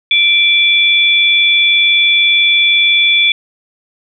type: tone pair together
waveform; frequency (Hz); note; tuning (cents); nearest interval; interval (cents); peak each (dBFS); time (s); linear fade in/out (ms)
sine; 2349 / 3443; D7 / A7; 0 / -38; perfect fifth; 662; -10; 0.11-3.32; 2
effects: none